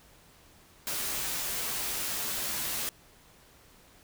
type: noise with comb filter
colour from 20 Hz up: white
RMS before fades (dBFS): -33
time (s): 0.87-2.89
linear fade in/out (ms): 0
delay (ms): 11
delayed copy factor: -0.6
effects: pink hiss -58 dBFS RMS until 4.03 s